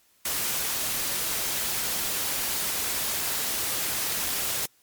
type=noise; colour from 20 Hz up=white; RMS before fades=-28 dBFS; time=0.25-4.66 s; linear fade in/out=5 ms; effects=white hiss -63 dBFS RMS until 4.82 s + MP3 96 kbps